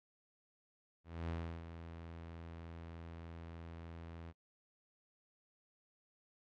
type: tone with ADSR envelope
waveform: sawtooth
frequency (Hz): 83.3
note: E2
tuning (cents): +19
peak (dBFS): -34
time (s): 1.04-4.33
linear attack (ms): 250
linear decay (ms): 330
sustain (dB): -10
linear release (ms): 37
effects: noise-tail reverb RT60 0.1 s tail -26 dB re dry + low-pass 3000 Hz 12 dB/octave